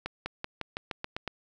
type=accelerating click train; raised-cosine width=0.3 ms; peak=-17 dBFS; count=9; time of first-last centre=0.06-1.277 s; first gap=200 ms; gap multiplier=0.92; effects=none